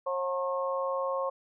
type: harmonic tone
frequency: 180 Hz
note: F#3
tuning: 47 cents flat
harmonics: 3 / 4 / 5 / 6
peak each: -30 / -42 / -39 / -33 dBFS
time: 0.06-1.3 s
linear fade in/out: 10 ms
effects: none